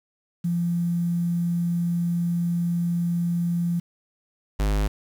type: tone pair in turn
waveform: sine / square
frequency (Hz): 172.1 / 51.17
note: F3 / G#1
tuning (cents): -25 / -25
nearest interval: octave + major sixth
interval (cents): 2100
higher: first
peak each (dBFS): -21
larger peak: neither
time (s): 0.44-3.8 / 4.59-4.88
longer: first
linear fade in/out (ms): 10
effects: 8-bit